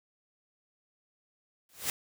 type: noise with exponential growth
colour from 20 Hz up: white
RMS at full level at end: -28 dBFS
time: 1.69-1.9 s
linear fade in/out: 1 ms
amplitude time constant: 45 ms
effects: none